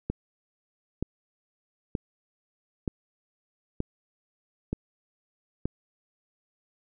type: click train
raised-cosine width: 3 ms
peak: -15 dBFS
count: 7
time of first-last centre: 0.1-5.656 s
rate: 1.08 Hz
effects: none